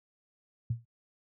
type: tone with exponential decay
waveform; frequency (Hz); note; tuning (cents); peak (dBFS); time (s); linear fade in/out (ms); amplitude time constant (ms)
sine; 116.5; A#2; -1; -24; 0.7-0.85; 5; 31
effects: high-pass 60 Hz 12 dB/octave